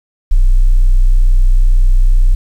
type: tone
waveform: sine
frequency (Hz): 31.04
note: B0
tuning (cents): +10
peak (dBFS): -3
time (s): 0.31-2.35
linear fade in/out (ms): 10
effects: tanh soft clip ceiling -2 dBFS + 7-bit